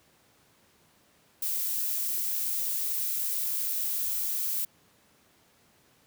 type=noise; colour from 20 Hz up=violet; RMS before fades=-30 dBFS; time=1.42-4.65 s; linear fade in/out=5 ms; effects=pink hiss -63 dBFS RMS until 6.06 s + high-pass 100 Hz 12 dB/octave